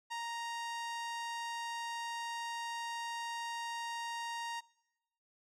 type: tone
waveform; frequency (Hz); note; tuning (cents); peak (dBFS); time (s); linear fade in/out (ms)
sawtooth; 933; A#5; +1; -34; 0.1-4.61; 20
effects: noise-tail reverb RT60 1.0 s tail -24 dB re dry + low-pass 8000 Hz 12 dB/octave